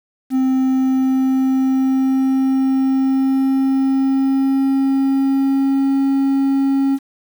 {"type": "tone with pitch glide", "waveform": "triangle", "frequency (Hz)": [261.6, 272.7], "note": ["C4", "C#4"], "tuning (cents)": [0, -28], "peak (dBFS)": -11, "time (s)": [0.3, 6.99], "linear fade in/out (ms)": 50, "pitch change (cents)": 72, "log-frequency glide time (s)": [0.55, 5.99], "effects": ["7-bit"]}